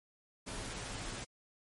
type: noise with comb filter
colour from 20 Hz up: pink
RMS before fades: -42 dBFS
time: 0.46-1.25 s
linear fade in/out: 20 ms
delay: 13 ms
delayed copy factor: -0.5
effects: MP3 48 kbps